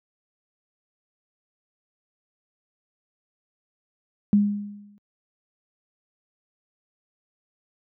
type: tone with exponential decay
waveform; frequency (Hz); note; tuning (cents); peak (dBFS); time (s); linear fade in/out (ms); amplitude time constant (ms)
sine; 204.8; G#3; -24; -12; 4.33-4.98; 0; 140
effects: high-pass 100 Hz 12 dB/octave